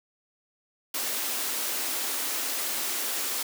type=high-pass noise; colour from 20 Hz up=white; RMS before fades=-30 dBFS; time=0.94-3.43 s; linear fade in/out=5 ms; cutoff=220 Hz; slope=96 dB/octave; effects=none